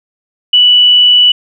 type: tone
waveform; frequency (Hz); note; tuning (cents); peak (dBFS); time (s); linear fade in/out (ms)
sine; 2959; F#7; -1; -3; 0.53-1.32; 5
effects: none